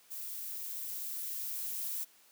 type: noise with level ramp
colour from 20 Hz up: violet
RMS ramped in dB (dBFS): -42 to -37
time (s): 0.1-2.05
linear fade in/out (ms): 20
effects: white hiss -63 dBFS RMS until 2.31 s + high-pass 200 Hz 12 dB/octave